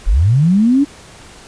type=linear sweep; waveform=sine; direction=up; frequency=32.57 to 293.7 Hz; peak=-8 dBFS; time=0.06-0.85 s; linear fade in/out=20 ms; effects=pink hiss -39 dBFS RMS until 1.47 s + resampled to 22050 Hz